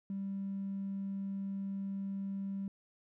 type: tone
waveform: triangle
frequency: 196 Hz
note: G3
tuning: in tune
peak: -32 dBFS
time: 0.1-2.68 s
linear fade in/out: 2 ms
effects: tanh soft clip ceiling -33 dBFS